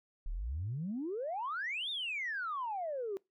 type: exponential two-way sweep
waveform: sine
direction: up then down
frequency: 32.4 to 3729 to 374.6 Hz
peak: -34 dBFS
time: 0.26-3.17 s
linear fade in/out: 0 ms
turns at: 1.9 s
effects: noise-tail reverb RT60 0.2 s tail -23 dB re dry + tanh soft clip ceiling -30 dBFS